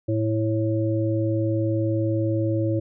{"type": "harmonic tone", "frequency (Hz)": 110, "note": "A2", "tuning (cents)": 0, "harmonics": [1, 3, 5], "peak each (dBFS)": [-23, -24, -28], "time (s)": [0.08, 2.8], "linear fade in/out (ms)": 10, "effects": []}